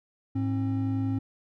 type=tone pair together; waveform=triangle; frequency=106.3 / 267.9 Hz; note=G#2 / C4; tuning=+41 / +41 cents; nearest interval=octave + major third; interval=1600 cents; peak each=-26 dBFS; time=0.35-1.19 s; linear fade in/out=10 ms; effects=none